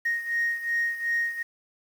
sine beating tone pair, 1864.7 / 1867.4 Hz, A#6 / A#6, 0 / +3 cents, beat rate 2.7 Hz, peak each -25 / -29 dBFS, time 0.05-1.43 s, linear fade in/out 10 ms, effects tanh soft clip ceiling -19 dBFS + 8-bit

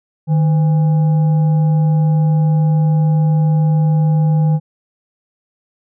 sine tone with frequency modulation, 154.5 Hz, D#3, 12 cents flat, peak -10 dBFS, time 0.27-4.6 s, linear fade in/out 50 ms, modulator 664 Hz, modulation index 0.21, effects none

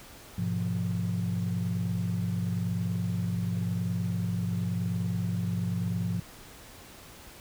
sine chord, F diminished, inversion first, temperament just, 104.77 / 125.72 / 174.61 Hz, Ab2 / Cb3 / F3, +16 / +31 / 0 cents, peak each -30 / -34 / -29 dBFS, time 0.38-6.2 s, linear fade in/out 5 ms, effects tanh soft clip ceiling -21 dBFS + pink hiss -49 dBFS RMS until 7.4 s

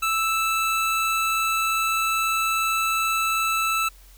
25% pulse tone, 1318.5 Hz, E6, in tune, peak -17 dBFS, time 0.02-3.89 s, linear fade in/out 10 ms, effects added 45 Hz sine -47 dBFS peak until 4.17 s + white hiss -54 dBFS RMS until 4.17 s

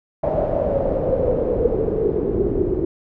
pink noise with low-pass filter sweep, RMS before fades -20 dBFS, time 0.23-2.85 s, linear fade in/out 5 ms, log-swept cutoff 640 to 360 Hz, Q 7.4, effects none

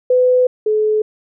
sine tone pair in turn, 503 / 428.8 Hz, B4 / A4, +32 / -45 cents, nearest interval minor third, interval 277 cents, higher first, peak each -9 / -12 dBFS, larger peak first, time 0.1-0.47 / 0.66-1.02 s, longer first, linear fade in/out 5 ms, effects none

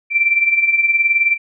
sine tone with tremolo, 2348 Hz, D7, 1 cent flat, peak -9 dBFS, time 0.1-1.38 s, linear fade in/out 50 ms, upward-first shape sine, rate 19 Hz, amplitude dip 65%, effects none

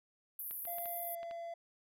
white band-pass noise, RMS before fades -43 dBFS, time 0.39-1.15 s, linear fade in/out 2 ms, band 11000 to 15000 Hz, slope 96 dB/octave
clicks, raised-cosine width 0.3 ms, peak -36 dBFS, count 6, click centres 0.51 / 0.653 / 0.784 / 0.857 / 1.231 / 1.311 s
triangle tone with pitch glide, 688 to 677.7 Hz, F5 to E5, -26 to +48 cents, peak -39 dBFS, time 0.67-1.54 s, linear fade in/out 5 ms, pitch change -26 cents, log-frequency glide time 0.99-1.21 s
effects none

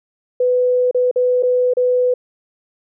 sine tone with dropouts, 498.5 Hz, B4, 16 cents sharp, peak -12 dBFS, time 0.4-2.14 s, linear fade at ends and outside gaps 5 ms, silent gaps 0.912-0.946 / 1.113-1.159 / 1.426-1.432 / 1.737-1.769 s, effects none

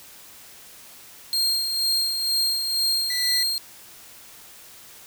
40% pulse tone with tremolo, 4211 Hz, C8, 10 cents sharp, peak -18 dBFS, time 1.33-3.58 s, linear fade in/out 0 ms, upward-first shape sine, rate 2.1 Hz, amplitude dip 45%
sawtooth tone, 1975.5 Hz, B6, in tune, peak -25 dBFS, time 3.1-3.43 s, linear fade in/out 2 ms
effects white hiss -46 dBFS RMS until 5.06 s

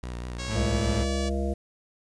sawtooth tone with vibrato, 60.5 Hz, B1, 35 cents flat, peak -29 dBFS, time 0.03-1.04 s, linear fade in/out 0 ms, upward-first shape sine, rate 5.3 Hz, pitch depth 50 cents each way
5% pulse tone with pitch glide, 548 to 573.9 Hz, C#5 to D5, -20 to -40 cents, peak -23 dBFS, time 0.38-1.3 s, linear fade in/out 20 ms, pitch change +80 cents, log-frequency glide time 0.49-0.87 s
30% pulse tone, 108.5 Hz, A2, 24 cents flat, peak -25 dBFS, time 0.47-1.06 s, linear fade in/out 50 ms
harmonic tone, 68 Hz, C#2, 33 cents flat, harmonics 1 / 3 / 5 / 7 / 9 / 10, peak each -27 / -32 / -34 / -35 / -37 / -37 dBFS, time 0.55-1.54 s, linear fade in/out 10 ms
effects resampled to 22050 Hz + 9-bit

